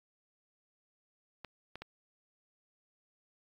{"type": "clicks", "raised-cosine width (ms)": 0.3, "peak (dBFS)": -27, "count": 3, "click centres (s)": [1.447, 1.756, 1.82], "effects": ["AAC 64 kbps"]}